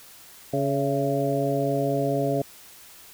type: harmonic tone with a mistuned harmonic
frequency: 140 Hz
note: C#3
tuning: 18 cents sharp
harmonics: 1 / 2 / 3 / 4 / 5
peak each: -28 / -28 / -28 / -28 / -28 dBFS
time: 0.53-2.42 s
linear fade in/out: 5 ms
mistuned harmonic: 5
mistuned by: -61 cents
effects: white hiss -48 dBFS RMS until 3.13 s